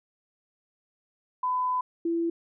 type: tone pair in turn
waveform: sine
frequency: 1005 / 335.4 Hz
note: B5 / E4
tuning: +30 / +30 cents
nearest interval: octave + perfect fifth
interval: 1900 cents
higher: first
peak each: -24 dBFS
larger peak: neither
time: 1.43-1.81 / 2.05-2.3 s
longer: first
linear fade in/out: 5 ms
effects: none